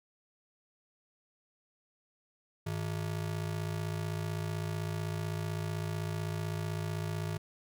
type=ring-modulated tone; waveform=square; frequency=129.6 Hz; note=C3; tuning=16 cents flat; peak=-31 dBFS; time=2.66-7.38 s; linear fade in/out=10 ms; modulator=27.9 Hz; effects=none